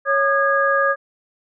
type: tone cluster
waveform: sine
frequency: 554 / 1218 / 1651 Hz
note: C#5 / D#6 / G#6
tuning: -1 / -37 / -11 cents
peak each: -19 dBFS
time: 0.05-0.96 s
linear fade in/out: 50 ms
effects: none